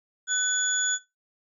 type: tone cluster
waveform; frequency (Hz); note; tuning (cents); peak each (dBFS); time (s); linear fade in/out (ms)
sine; 1500 / 3417 / 6860; F#6 / G#7 / A8; +23 / +49 / -45; -26 / -31 / -26; 0.27-0.99; 50
effects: noise-tail reverb RT60 0.2 s tail -17 dB re dry